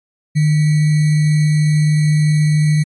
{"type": "tone with sample-and-hold", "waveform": "sine", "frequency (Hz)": 152.3, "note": "D#3", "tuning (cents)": -37, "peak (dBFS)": -10, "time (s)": [0.35, 2.84], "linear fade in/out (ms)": 20, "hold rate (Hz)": 2100, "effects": ["AAC 32 kbps"]}